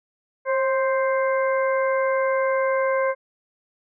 harmonic tone with a mistuned harmonic, 523.3 Hz, C5, in tune, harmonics 1 / 2 / 3 / 4, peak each -20 / -26 / -30 / -32 dBFS, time 0.45-3.15 s, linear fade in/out 50 ms, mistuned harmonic 1, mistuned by +36 cents, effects none

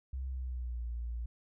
sine tone with pitch glide, 65.41 to 58.61 Hz, C2 to A#1, 0 to +10 cents, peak -35 dBFS, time 0.13-1.26 s, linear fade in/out 5 ms, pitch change -190 cents, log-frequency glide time 0.28-0.85 s, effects none

